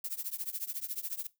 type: noise with tremolo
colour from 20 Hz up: violet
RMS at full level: -34 dBFS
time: 0.04-1.27 s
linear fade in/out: 5 ms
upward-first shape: triangle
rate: 14 Hz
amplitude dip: 100%
effects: noise-tail reverb RT60 0.2 s tail -18 dB re dry